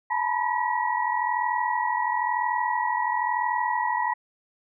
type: tone cluster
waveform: sine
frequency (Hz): 864 / 957 / 998 / 1923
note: A5 / A#5 / B5 / B6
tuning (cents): -32 / +45 / +18 / -47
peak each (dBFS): -28 / -27 / -29 / -30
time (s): 0.1-4.14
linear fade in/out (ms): 10
effects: none